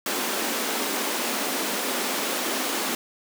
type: high-pass noise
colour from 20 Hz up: pink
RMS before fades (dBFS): -27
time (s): 0.06-2.95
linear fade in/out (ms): 2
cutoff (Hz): 220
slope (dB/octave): 48
effects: none